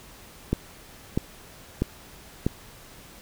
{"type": "click train", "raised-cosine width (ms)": 3, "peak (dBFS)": -9, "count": 4, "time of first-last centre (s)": [0.53, 2.465], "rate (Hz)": 1.55, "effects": ["pink hiss -48 dBFS RMS until 3.21 s"]}